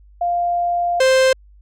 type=tone pair in turn; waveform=sine / 45% pulse; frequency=698.5 / 523.3 Hz; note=F5 / C5; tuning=0 / 0 cents; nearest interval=perfect fourth; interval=500 cents; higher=first; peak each=-16 / -11 dBFS; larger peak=second; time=0.21-1 / 1-1.33 s; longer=first; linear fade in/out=5 ms; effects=added 50 Hz sine -44 dBFS peak until 1.61 s + low-pass 8000 Hz 12 dB/octave